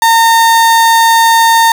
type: tone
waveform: 35% pulse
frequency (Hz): 913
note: A#5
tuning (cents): -36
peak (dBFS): -3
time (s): 0.02-1.72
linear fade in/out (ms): 2
effects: 7-bit